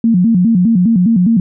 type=tone with vibrato; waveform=sine; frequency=202.6 Hz; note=G#3; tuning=43 cents flat; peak=-7 dBFS; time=0.04-1.4 s; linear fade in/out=2 ms; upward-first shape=square; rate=4.9 Hz; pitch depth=210 cents each way; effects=none